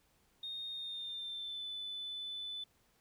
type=tone with pitch glide; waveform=sine; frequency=3692 to 3501 Hz; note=A#7 to A7; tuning=-17 to -9 cents; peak=-39 dBFS; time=0.43-2.64 s; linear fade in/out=5 ms; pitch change=-92 cents; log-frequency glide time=0.72-1.66 s; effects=tanh soft clip ceiling -35 dBFS + pink hiss -72 dBFS RMS until 3 s